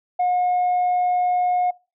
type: tone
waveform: sine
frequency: 721 Hz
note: F#5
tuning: 45 cents flat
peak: -15 dBFS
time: 0.19-1.71 s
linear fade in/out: 10 ms
effects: noise-tail reverb RT60 0.3 s tail -25 dB re dry + tanh soft clip ceiling -15 dBFS